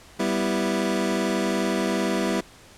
25% pulse chord, E minor, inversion first, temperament equal, 196 / 246.9 / 329.6 Hz, G3 / B3 / E4, 0 / 0 / 0 cents, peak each -22 / -24 / -23 dBFS, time 0.19-2.41 s, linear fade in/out 10 ms, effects pink hiss -49 dBFS RMS until 2.77 s + low-pass 10000 Hz 12 dB/octave

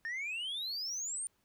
sine exponential sweep, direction up, 1779 to 9150 Hz, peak -33 dBFS, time 0.05-1.27 s, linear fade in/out 0 ms, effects tanh soft clip ceiling -35 dBFS + pink hiss -75 dBFS RMS until 1.44 s

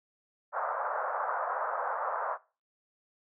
white band-pass noise, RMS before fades -33 dBFS, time 0.52-2.38 s, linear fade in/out 50 ms, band 530 to 1400 Hz, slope 48 dB/octave, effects noise-tail reverb RT60 0.3 s tail -18 dB re dry

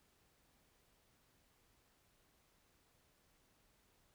silence, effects pink hiss -74 dBFS RMS until 4.14 s

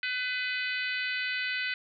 harmonic tone, 502 Hz, B4, 28 cents sharp, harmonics 3 / 4 / 5 / 6 / 7 / 8 / 9, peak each -34 / -34 / -35 / -40 / -45 / -42 / -45 dBFS, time 0.03-1.74 s, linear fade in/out 2 ms, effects none

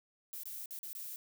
violet noise with dropouts, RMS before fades -44 dBFS, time 0.33-1.16 s, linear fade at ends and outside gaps 0 ms, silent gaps 0.434-0.456 / 0.658-0.708 / 0.79-0.831 / 0.93-0.951 s, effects none

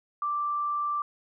sine tone, 1174.7 Hz, D6, in tune, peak -26 dBFS, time 0.22-1.02 s, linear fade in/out 2 ms, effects none

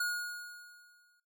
square tone with exponential decay, 1441 Hz, F#6, 46 cents flat, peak -30 dBFS, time 0-1.2 s, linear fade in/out 5 ms, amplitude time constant 260 ms, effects noise-tail reverb RT60 0.3 s tail -20 dB re dry

